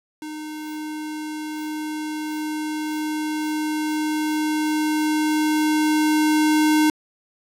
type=tone with level ramp; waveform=square; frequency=306.8 Hz; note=D#4; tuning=24 cents flat; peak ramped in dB=-31 to -15 dBFS; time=0.22-6.9 s; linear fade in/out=2 ms; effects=resampled to 32000 Hz + 8-bit